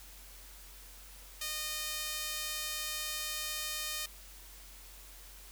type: tone with high-pass filter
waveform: sawtooth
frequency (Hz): 614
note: D#5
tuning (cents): -23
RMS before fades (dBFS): -38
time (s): 1.41-4.06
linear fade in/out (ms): 5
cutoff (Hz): 2900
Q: 0.57
effects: added 46 Hz sine -53 dBFS peak until 5.51 s + white hiss -54 dBFS RMS until 5.51 s